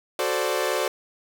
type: chord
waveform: sawtooth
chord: D dominant seventh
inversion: first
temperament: equal with one note detuned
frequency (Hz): 370 / 440 / 523.3 / 585.6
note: F#4 / A4 / C5 / D5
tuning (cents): 0 / 0 / 0 / -5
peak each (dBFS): -25 / -25 / -24 / -24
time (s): 0.19-0.88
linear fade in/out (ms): 2
effects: none